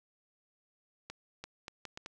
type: accelerating click train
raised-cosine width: 0.2 ms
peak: -25 dBFS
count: 6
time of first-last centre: 1.1-2.061 s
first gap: 340 ms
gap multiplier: 0.71
effects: none